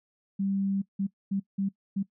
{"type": "tone bursts at uneven times", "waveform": "sine", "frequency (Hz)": 196, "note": "G3", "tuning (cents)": 0, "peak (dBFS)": -25, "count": 5, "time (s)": [[0.39, 0.82], [0.99, 1.07], [1.31, 1.4], [1.58, 1.69], [1.96, 2.03]], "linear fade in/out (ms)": 10, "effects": ["noise-tail reverb RT60 0.1 s tail -20 dB re dry"]}